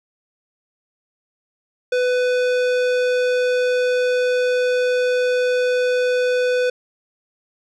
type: tone with tanh clipping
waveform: sine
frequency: 498.7 Hz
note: B4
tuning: 17 cents sharp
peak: -18 dBFS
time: 1.92-6.7 s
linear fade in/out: 5 ms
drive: 18 dB
effects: none